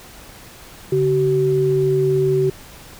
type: tone pair together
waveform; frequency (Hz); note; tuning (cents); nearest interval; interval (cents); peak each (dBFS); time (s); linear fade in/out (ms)
sine; 142.34 / 380; C#3 / F#4; +46 / +46; octave + perfect fourth; 1700; -20 / -15; 0.92-2.5; 5
effects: pink hiss -41 dBFS RMS until 2.99 s